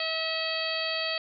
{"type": "harmonic tone", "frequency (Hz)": 645, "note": "E5", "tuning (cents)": -38, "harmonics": [1, 2, 3, 4, 5, 6, 7], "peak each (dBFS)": [-34, -39, -36, -35, -35, -39, -33], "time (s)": [0, 1.18], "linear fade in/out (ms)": 2, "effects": []}